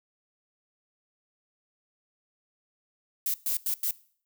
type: noise bursts at uneven times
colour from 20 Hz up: violet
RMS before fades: -28 dBFS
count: 4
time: 3.26-3.34 / 3.46-3.57 / 3.66-3.74 / 3.83-3.91 s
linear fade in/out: 2 ms
effects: noise-tail reverb RT60 0.5 s tail -20 dB re dry